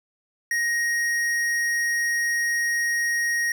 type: tone with hard clipping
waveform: sine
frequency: 1876 Hz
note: A#6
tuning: 11 cents sharp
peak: -23 dBFS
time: 0.51-3.52 s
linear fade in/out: 2 ms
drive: 13 dB
effects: none